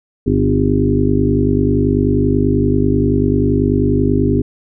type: harmonic tone with a mistuned harmonic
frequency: 50.3 Hz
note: G1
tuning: 45 cents sharp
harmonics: 1 / 2 / 3 / 5 / 6 / 7 / 8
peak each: -21 / -18 / -20 / -16 / -20 / -21 / -19 dBFS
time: 0.26-4.42 s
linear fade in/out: 10 ms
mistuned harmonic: 5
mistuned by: +16 cents
effects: none